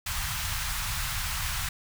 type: band-stop noise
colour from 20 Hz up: pink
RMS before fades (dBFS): -31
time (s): 0.06-1.69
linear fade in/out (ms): 5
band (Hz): 130 to 970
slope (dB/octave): 24
effects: none